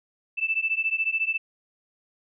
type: beating tone pair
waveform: sine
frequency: 2637 / 2651 Hz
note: E7 / E7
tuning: 0 / +9 cents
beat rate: 14 Hz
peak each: -26 dBFS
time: 0.37-1.38 s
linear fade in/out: 20 ms
effects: none